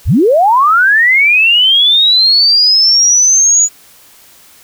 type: linear sweep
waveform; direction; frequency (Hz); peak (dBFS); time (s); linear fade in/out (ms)
sine; up; 32.7 to 6900; -5; 0.05-3.69; 50
effects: white hiss -42 dBFS RMS until 4.63 s